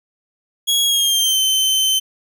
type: tone with pitch glide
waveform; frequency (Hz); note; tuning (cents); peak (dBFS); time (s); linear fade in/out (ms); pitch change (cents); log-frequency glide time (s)
sawtooth; 3322 to 3082; G#7 to G7; 0 to -30; -11; 0.67-2; 20; -130; 0.83-1.4
effects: none